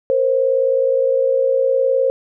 sine tone pair together, 470.5 / 530 Hz, A#4 / C5, +16 / +22 cents, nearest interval major second, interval 206 cents, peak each -19 / -14 dBFS, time 0.1-2.1 s, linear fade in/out 0 ms, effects none

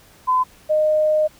sine tone pair in turn, 1017 / 615.1 Hz, C6 / D#5, -50 / -20 cents, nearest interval major sixth, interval 870 cents, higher first, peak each -14 dBFS, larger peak neither, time 0.27-0.44 / 0.69-1.28 s, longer second, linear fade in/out 20 ms, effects pink hiss -50 dBFS RMS until 1.39 s

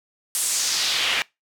pink noise with band-pass filter sweep, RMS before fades -23 dBFS, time 0.35-1.22 s, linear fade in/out 0 ms, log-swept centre 9800 to 2300 Hz, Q 1.8, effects noise-tail reverb RT60 0.2 s tail -23 dB re dry

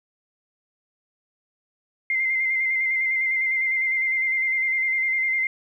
sine tone with vibrato, 2089 Hz, C7, 3 cents flat, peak -20 dBFS, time 2.1-5.47 s, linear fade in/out 2 ms, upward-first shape square, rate 9.9 Hz, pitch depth 22 cents each way, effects 10-bit

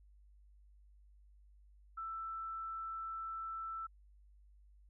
sine tone, 1327 Hz, E6, 11 cents sharp, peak -40 dBFS, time 1.97-3.87 s, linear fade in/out 10 ms, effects added 50 Hz sine -60 dBFS peak until 4.89 s

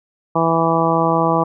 harmonic tone, 164.81 Hz, E3, in tune, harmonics 1 / 2 / 3 / 4 / 5 / 6 / 7, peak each -21 / -21 / -21 / -21 / -21 / -21 / -21 dBFS, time 0.35-1.44 s, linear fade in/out 10 ms, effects none

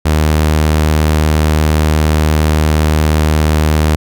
sawtooth tone, 77.1 Hz, D#2, 15 cents flat, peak -5 dBFS, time 0.05-3.96 s, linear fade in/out 10 ms, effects none

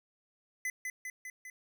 square tone with echo, 2017 Hz, B6, 36 cents sharp, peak -33 dBFS, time 0.65-0.7 s, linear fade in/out 2 ms, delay 200 ms, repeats 4, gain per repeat -3 dB, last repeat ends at 1.5 s, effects none

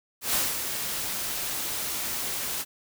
white noise with ADSR envelope, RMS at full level -24 dBFS, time 0.21-2.65 s, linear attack 130 ms, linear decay 200 ms, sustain -7 dB, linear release 43 ms, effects none

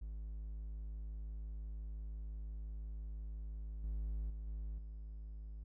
triangle tone with level steps, 52.9 Hz, G#1, 33 cents sharp, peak -40 / -35 / -40 / -38 / -43 dBFS, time 0.01-5.64 s, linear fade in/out 10 ms, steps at 3.84 / 4.3 / 4.47 / 4.78 s, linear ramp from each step 2 ms, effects none

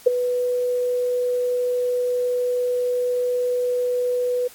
sine tone with ADSR envelope, 493.9 Hz, B4, in tune, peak -7 dBFS, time 0.06-4.48 s, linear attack 12 ms, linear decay 11 ms, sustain -12 dB, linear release 10 ms, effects white hiss -46 dBFS RMS until 4.54 s + AAC 64 kbps

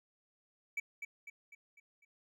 triangle tone with echo, 2296 Hz, D7, 40 cents flat, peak -32 dBFS, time 0.77-0.8 s, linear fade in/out 5 ms, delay 250 ms, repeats 5, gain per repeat -6 dB, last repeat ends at 2.05 s, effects none

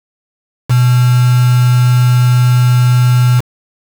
sine tone with quantisation, 123.9 Hz, B2, 6 cents sharp, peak -6 dBFS, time 0.69-3.41 s, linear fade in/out 20 ms, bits 3, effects none

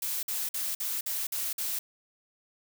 blue noise bursts, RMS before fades -32 dBFS, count 7, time 0.02-1.79 s, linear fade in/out 5 ms, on 210 ms, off 50 ms, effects none

